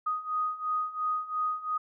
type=beating tone pair; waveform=sine; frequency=1244.5 / 1247.4 Hz; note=D#6 / D#6; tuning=0 / +4 cents; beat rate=2.9 Hz; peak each=-33 / -30 dBFS; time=0.06-1.78 s; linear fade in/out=10 ms; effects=none